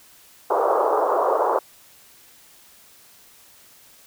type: band-pass noise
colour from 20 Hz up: pink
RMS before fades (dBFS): -20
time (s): 0.5-1.59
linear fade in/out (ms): 5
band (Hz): 400 to 1200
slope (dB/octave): 48
effects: white hiss -51 dBFS RMS until 4.06 s